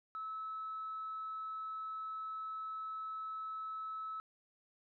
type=tone; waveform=sine; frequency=1300 Hz; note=E6; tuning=24 cents flat; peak=-39 dBFS; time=0.15-4.2 s; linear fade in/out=0 ms; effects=tanh soft clip ceiling -35 dBFS